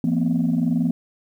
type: tone cluster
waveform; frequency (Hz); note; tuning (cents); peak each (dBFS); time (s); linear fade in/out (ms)
sine; 169.1 / 231.7 / 253.7; E3 / A#3 / B3; +44 / -10 / +47; -21; 0.04-0.91; 2
effects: tanh soft clip ceiling -12 dBFS + 9-bit